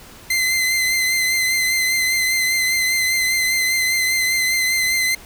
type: tone with vibrato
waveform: sawtooth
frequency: 2061 Hz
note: C7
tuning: 27 cents flat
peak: -13 dBFS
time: 0.3-5.15 s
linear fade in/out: 5 ms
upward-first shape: triangle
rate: 5 Hz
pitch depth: 31 cents each way
effects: pink hiss -42 dBFS RMS until 5.25 s